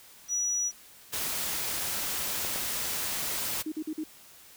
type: tone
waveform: sine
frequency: 5850 Hz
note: F#8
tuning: 21 cents flat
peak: -26 dBFS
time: 0.28-0.72 s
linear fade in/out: 50 ms
type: noise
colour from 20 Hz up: white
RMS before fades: -32 dBFS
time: 1.12-3.63 s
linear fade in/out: 20 ms
type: clicks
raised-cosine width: 1 ms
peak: -23 dBFS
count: 2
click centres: 2.449 / 2.56 s
type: tone bursts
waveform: sine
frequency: 311.1 Hz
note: D#4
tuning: in tune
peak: -30 dBFS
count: 4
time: 3.66-4.038 s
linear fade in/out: 5 ms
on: 60 ms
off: 46 ms
effects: white hiss -53 dBFS RMS until 4.56 s